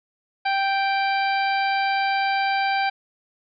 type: harmonic tone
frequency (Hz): 784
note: G5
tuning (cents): 0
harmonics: 1 / 2 / 3 / 4 / 5 / 6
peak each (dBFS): -21 / -27 / -28 / -36 / -37 / -35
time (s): 0.45-2.9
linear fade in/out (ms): 10
effects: none